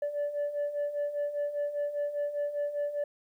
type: beating tone pair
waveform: sine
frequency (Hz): 578 / 583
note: D5 / D5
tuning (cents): -28 / -13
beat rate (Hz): 5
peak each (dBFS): -34 / -29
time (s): 0.02-3.04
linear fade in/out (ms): 5
effects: tanh soft clip ceiling -26 dBFS + 11-bit